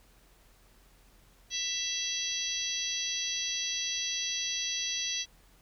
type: harmonic tone with a mistuned harmonic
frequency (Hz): 659.3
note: E5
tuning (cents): 0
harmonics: 3 / 4 / 5 / 6 / 7 / 8 / 9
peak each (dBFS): -43 / -41 / -36 / -38 / -40 / -46 / -35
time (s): 1.5-5.26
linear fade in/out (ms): 50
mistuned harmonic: 4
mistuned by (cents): +30
effects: added 43 Hz sine -61 dBFS peak until 5.61 s + pink hiss -63 dBFS RMS until 5.61 s